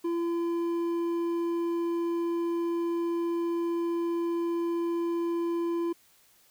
triangle tone with hard clipping, 339.4 Hz, F4, 49 cents flat, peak -28 dBFS, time 0.04-5.93 s, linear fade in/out 10 ms, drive 9 dB, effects white hiss -62 dBFS RMS until 6.5 s

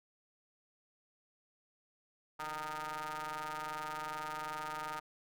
sawtooth ring-modulated tone, 155.9 Hz, D#3, 4 cents sharp, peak -32 dBFS, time 2.39-5 s, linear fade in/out 10 ms, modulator 1080 Hz, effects none

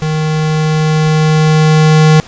square tone with level ramp, 155.56 Hz, D#3, in tune, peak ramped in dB -13 to -4 dBFS, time 0.02-2.2 s, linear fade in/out 0 ms, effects pink hiss -34 dBFS RMS until 2.27 s + resampled to 16000 Hz

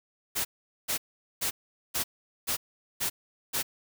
white noise bursts, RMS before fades -29 dBFS, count 7, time 0.35-3.63 s, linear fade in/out 20 ms, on 100 ms, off 430 ms, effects none

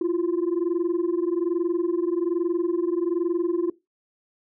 sine tone pair together, 335.5 / 356.7 Hz, E4 / F4, +31 / +37 cents, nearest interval minor second, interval 106 cents, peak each -22 dBFS, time 0.01-3.7 s, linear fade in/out 5 ms, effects noise-tail reverb RT60 0.2 s tail -20 dB re dry + tanh soft clip ceiling -18 dBFS

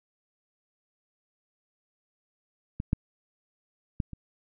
clicks, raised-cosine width 5 ms, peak -19 / -11 / -15 / -27 dBFS, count 4, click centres 2.801 / 2.931 / 4.002 / 4.133 s, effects none

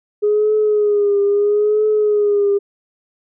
sine tone with vibrato, 415.3 Hz, G#4, in tune, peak -11 dBFS, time 0.22-2.59 s, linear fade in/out 20 ms, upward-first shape triangle, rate 0.76 Hz, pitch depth 59 cents each way, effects tanh soft clip ceiling -7 dBFS

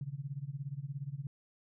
sine tone with tremolo, 139.4 Hz, C#3, 10 cents sharp, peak -34 dBFS, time 0.01-1.27 s, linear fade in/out 2 ms, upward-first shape sine, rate 17 Hz, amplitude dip 90%, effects none

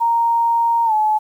sine tone with pitch glide, 930 to 857.8 Hz, A#5 to A5, -4 to -44 cents, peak -13 dBFS, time 0-1.19 s, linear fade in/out 20 ms, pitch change -140 cents, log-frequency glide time 0.85-0.93 s, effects 8-bit

